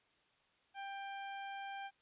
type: tone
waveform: sawtooth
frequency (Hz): 790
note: G5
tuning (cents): +13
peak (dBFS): -39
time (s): 0.74-1.91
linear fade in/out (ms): 50
effects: white hiss -73 dBFS RMS until 2.01 s + resampled to 8000 Hz